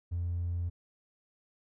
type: tone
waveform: triangle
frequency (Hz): 86.7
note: F2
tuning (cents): -12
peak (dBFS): -27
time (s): 0.11-0.7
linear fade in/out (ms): 20
effects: tanh soft clip ceiling -27 dBFS